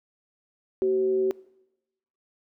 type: tone with frequency modulation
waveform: sine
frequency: 380 Hz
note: F#4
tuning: 46 cents sharp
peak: -20 dBFS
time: 0.82-1.31 s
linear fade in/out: 0 ms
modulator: 151 Hz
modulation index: 0.29
effects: noise-tail reverb RT60 0.9 s tail -22 dB re dry